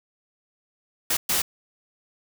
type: noise bursts at uneven times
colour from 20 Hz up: white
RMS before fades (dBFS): -23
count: 2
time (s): 1.1-1.17 / 1.29-1.42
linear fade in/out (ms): 5
effects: none